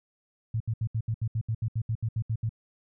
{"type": "tone bursts", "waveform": "sine", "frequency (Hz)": 111.8, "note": "A2", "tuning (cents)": 28, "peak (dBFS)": -25, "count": 15, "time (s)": [0.54, 2.493], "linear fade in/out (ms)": 5, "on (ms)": 63, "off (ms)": 72, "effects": []}